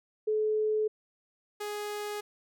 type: tone pair in turn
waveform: sine / sawtooth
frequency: 430 / 416.1 Hz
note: A4 / G#4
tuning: -40 / +3 cents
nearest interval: minor second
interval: 57 cents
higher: first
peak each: -25 / -30 dBFS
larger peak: first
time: 0.27-0.88 / 1.6-2.21 s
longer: neither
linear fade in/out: 10 ms
effects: none